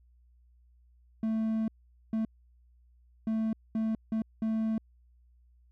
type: tone bursts at uneven times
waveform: triangle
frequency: 221.2 Hz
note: A3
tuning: 9 cents sharp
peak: -25 dBFS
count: 6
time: 1.23-1.68 / 2.13-2.25 / 3.27-3.53 / 3.75-3.95 / 4.12-4.22 / 4.42-4.78 s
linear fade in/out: 2 ms
effects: added 60 Hz sine -59 dBFS peak until 5.71 s